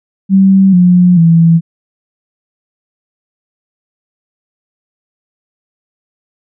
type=tone with pitch steps; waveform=sine; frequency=192.8 / 178.85 / 165.91 Hz; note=G3 / F3 / E3; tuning=-28 / +41 / +11 cents; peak=-3 dBFS; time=0.29-1.61 s; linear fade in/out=50 ms; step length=440 ms; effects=none